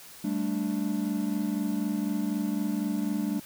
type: chord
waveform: triangle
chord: G suspended second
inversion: none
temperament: equal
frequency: 196 / 220 / 293.7 Hz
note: G3 / A3 / D4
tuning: 0 / 0 / 0 cents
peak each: -29 dBFS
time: 0.24-3.4 s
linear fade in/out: 5 ms
effects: white hiss -48 dBFS RMS until 3.45 s